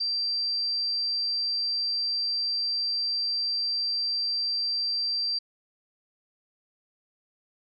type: tone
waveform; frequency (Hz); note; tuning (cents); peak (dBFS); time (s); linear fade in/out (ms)
sine; 4703; D8; +2; -25; 0-5.39; 10
effects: none